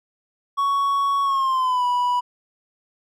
triangle tone with pitch glide, 1115 to 981.9 Hz, C#6 to B5, +10 to -10 cents, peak -16 dBFS, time 0.57-2.21 s, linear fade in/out 20 ms, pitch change -220 cents, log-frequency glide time 1.23-1.85 s, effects none

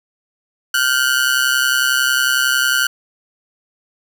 sawtooth ring-modulated tone, 1480 Hz, F#6, in tune, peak -7 dBFS, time 0.74-2.87 s, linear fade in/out 5 ms, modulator 65.5 Hz, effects 7-bit

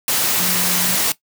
sine tone in noise, 180 Hz, F#3, 47 cents flat, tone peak -25 dBFS, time 0.4-0.95 s, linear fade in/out 2 ms, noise white, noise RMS -18 dBFS, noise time 0.08-1.12 s, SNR -10 dB, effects noise-tail reverb RT60 0.1 s tail -17 dB re dry + high-pass 100 Hz 12 dB/octave

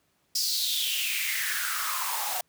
white noise with high-pass filter sweep, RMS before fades -29 dBFS, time 0.35-2.41 s, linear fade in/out 5 ms, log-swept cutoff 5200 to 710 Hz, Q 5.8, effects pink hiss -70 dBFS RMS until 2.48 s + high-pass 80 Hz 12 dB/octave

